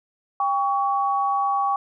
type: tone pair together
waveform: sine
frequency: 797 / 1125.2 Hz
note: G5 / C#6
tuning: +28 / +26 cents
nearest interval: tritone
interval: 598 cents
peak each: -22 dBFS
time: 0.4-1.76 s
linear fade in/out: 2 ms
effects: none